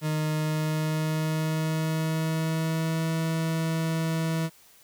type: tone with pitch glide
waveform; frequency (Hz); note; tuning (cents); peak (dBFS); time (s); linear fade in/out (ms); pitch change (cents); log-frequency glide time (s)
40% pulse; 154.5 to 162.09; D#3 to E3; -12 to -29; -24; 0.01-4.5; 50; +83; 0.36-3.11
effects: white hiss -56 dBFS RMS until 4.83 s